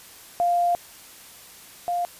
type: tone pair in turn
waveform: sine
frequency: 698.5 / 701.6 Hz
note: F5 / F5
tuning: 0 / +8 cents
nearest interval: unison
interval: 8 cents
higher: second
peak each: -18 / -22 dBFS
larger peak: first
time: 0.4-0.75 / 1.88-2.05 s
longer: first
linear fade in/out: 0 ms
effects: white hiss -46 dBFS RMS until 2.19 s + resampled to 32000 Hz